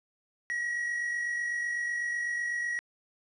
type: tone pair together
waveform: triangle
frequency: 1864.7 / 1912.7 Hz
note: A#6 / A#6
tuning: 0 / +44 cents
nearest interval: unison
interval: 44 cents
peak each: -40 / -28 dBFS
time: 0.5-2.79 s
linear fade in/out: 0 ms
effects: resampled to 24000 Hz + 10-bit